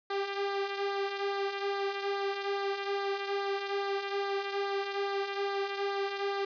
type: tone with flanger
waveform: sawtooth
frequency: 397.5 Hz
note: G4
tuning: 24 cents sharp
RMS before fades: -33 dBFS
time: 0.1-6.45 s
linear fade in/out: 5 ms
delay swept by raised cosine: 0.34 to 2.74 ms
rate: 2.4 Hz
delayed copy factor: -0.5
effects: resampled to 11025 Hz + 10-bit